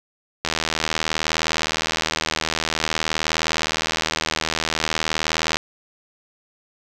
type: click train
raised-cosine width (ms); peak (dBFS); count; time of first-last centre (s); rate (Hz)
0.2; -3; 408; 0.45-5.569; 79.5
effects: none